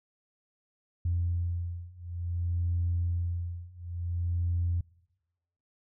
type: beating tone pair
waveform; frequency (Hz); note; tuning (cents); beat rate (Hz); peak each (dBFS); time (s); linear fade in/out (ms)
sine; 86.3 / 86.86; F2 / F2; -20 / -9; 0.56; -31 / -30; 1.05-4.81; 5
effects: noise-tail reverb RT60 1.0 s tail -25 dB re dry + tanh soft clip ceiling -20 dBFS